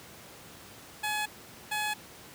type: tone pair in turn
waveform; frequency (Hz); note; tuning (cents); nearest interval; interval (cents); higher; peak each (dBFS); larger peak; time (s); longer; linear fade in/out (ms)
15% pulse; 847 / 847; G#5 / G#5; +34 / +34; unison; 0; neither; -23; neither; 1.03-1.26 / 1.71-1.94; neither; 10
effects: pink hiss -49 dBFS RMS until 2.34 s + high-pass 100 Hz 12 dB/octave